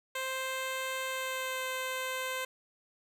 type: tone with pitch glide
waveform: 10% pulse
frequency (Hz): 523.3 to 517.6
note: C5 to C5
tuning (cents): 0 to -19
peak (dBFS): -25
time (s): 0.15-2.45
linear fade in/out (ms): 5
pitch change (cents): -19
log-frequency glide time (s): 1.07-1.66
effects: none